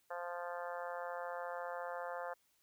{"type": "harmonic tone", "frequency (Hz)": 174.61, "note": "F3", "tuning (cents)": 0, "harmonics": [3, 4, 5, 6, 7, 8, 9, 10], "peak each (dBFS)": [-44, -46, -48, -50, -51, -52, -53, -54], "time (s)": [0.1, 2.34], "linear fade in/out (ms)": 10, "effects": ["white hiss -75 dBFS RMS until 2.62 s"]}